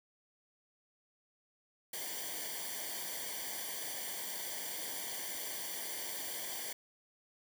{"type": "noise with comb filter", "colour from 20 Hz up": "white", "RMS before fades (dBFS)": -41, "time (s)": [1.93, 6.73], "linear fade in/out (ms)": 5, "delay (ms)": 0.76, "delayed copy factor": -0.85, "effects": []}